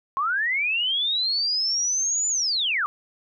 sine linear two-way sweep, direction up then down, 1046.5 to 7060 to 1110 Hz, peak -21 dBFS, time 0.17-2.86 s, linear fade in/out 0 ms, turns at 2.28 s, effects none

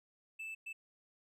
triangle tone bursts at uneven times, 2637 Hz, E7, in tune, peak -40 dBFS, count 2, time 0.39-0.55 / 0.66-0.73 s, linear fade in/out 10 ms, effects none

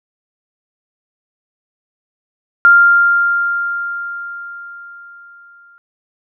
sine tone with exponential decay, 1396 Hz, F6, 1 cent flat, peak -3 dBFS, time 2.65-5.78 s, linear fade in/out 0 ms, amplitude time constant 680 ms, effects none

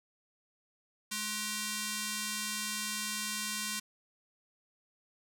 5% pulse ring-modulated tone, 850 Hz, G#5, 40 cents sharp, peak -19 dBFS, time 1.11-3.8 s, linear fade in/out 10 ms, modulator 640 Hz, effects none

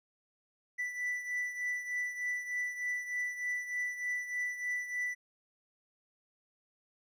triangle beating tone pair, 1975.5 / 1978.8 Hz, B6 / B6, 0 / +3 cents, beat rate 3.3 Hz, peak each -33 / -39 dBFS, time 0.78-5.15 s, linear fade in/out 20 ms, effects none

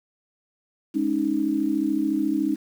sine chord, Ab suspended fourth, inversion none, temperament equal, 207.7 / 277.2 / 311.1 Hz, Ab3 / Db4 / Eb4, 0 / 0 / 0 cents, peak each -29 / -25 / -23 dBFS, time 0.94-2.56 s, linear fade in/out 20 ms, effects 8-bit

